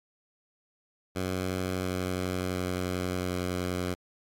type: tone with pitch steps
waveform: 10% pulse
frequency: 92.5 / 91.81 / 91.12 / 90.44 Hz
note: F#2 / F#2 / F#2 / F#2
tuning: 0 / -13 / -26 / -39 cents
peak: -21 dBFS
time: 1.15-3.95 s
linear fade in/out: 20 ms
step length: 700 ms
effects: AAC 64 kbps